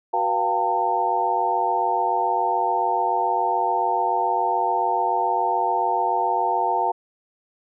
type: tone cluster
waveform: sine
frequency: 373 / 485 / 702 / 789 / 905 Hz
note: F#4 / B4 / F5 / G5 / A5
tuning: +14 / -31 / +9 / +11 / +48 cents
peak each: -30 / -30 / -25 / -25 / -22 dBFS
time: 0.13-6.92 s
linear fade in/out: 10 ms
effects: none